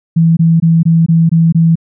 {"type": "tone bursts", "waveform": "sine", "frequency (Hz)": 164.81, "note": "E3", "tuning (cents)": 0, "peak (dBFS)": -5, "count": 7, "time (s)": [0.16, 1.756], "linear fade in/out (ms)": 10, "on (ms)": 210, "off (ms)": 21, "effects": []}